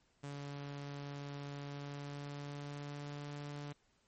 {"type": "tone with pitch glide", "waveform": "sawtooth", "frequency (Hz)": [142.4, 145.14], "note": ["C#3", "D3"], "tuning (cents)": [47, -20], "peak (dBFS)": -39, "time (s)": [0.23, 3.73], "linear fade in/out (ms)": 10, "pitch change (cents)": 33, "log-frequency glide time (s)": [1.63, 3.32], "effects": ["pink hiss -74 dBFS RMS until 4.07 s", "MP3 32 kbps"]}